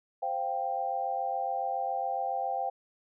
sine chord, C suspended fourth, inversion none, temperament just, 523.3 / 697.7 / 784.9 Hz, C5 / F5 / G5, 0 / -2 / +2 cents, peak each -37 / -34 / -31 dBFS, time 0.22-2.7 s, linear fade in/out 10 ms, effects none

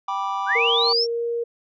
triangle chord, G major, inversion none, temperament just, 784 / 980 / 1176 Hz, G5 / B5 / D6, 0 / -14 / +2 cents, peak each -26 / -26 / -25 dBFS, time 0.08-0.93 s, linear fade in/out 5 ms
sine linear sweep, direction up, 1396.9 to 5588 Hz, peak -18 dBFS, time 0.46-1.07 s, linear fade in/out 50 ms
sine tone with pitch glide, 466.2 to 469.4 Hz, A#4 to A#4, 0 to +12 cents, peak -22 dBFS, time 0.55-1.44 s, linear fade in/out 10 ms, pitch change +12 cents, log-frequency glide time 1.08-1.24 s
effects resampled to 16000 Hz

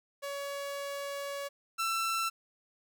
sawtooth tone pair in turn, 563 / 1339 Hz, C#5 / E6, +27 / +27 cents, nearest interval octave + minor third, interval 1500 cents, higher second, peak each -32 / -26 dBFS, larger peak second, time 0.22-1.49 / 1.78-2.3 s, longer first, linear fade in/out 20 ms, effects none

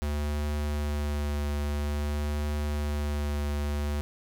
square tone with vibrato, 73.5 Hz, D2, 2 cents sharp, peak -28 dBFS, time 0.02-4.01 s, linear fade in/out 0 ms, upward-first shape triangle, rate 0.5 Hz, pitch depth 17 cents each way, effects none

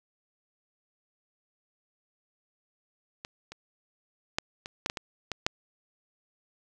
clicks, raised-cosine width 0.2 ms, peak -21 / -25 / -9 / -21 / -10 / -13 / -17 / -15 / -7 dBFS, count 9, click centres 3.249 / 3.52 / 4.385 / 4.659 / 4.861 / 4.899 / 4.972 / 5.317 / 5.465 s, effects none

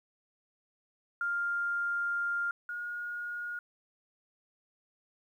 sine tone pair in turn, 1400 / 1434.4 Hz, F6 / F6, +4 / +46 cents, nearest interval unison, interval 42 cents, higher second, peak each -29 / -35 dBFS, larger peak first, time 1.21-2.51 / 2.69-3.59 s, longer first, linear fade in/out 2 ms, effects 11-bit

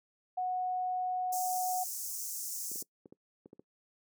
sine tone, 735 Hz, F#5, 12 cents flat, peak -30 dBFS, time 0.37-1.84 s, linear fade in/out 10 ms
pink high-pass noise, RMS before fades -39 dBFS, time 1.32-2.83 s, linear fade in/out 10 ms, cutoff 5700 Hz, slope 48 dB/octave
clicks, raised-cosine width 3 ms, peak -29 dBFS, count 8, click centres 2.716 / 2.758 / 2.824 / 3.058 / 3.125 / 3.459 / 3.531 / 3.595 s
effects noise-tail reverb RT60 0.1 s tail -22 dB re dry + high-pass 400 Hz 12 dB/octave

